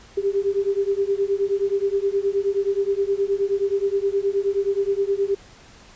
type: beating tone pair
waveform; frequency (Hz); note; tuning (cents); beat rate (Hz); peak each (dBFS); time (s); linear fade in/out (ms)
sine; 392 / 401.5; G4 / G4; 0 / +41; 9.5; -22 / -22; 0.17-5.35; 10
effects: pink hiss -48 dBFS RMS until 5.95 s + resampled to 16000 Hz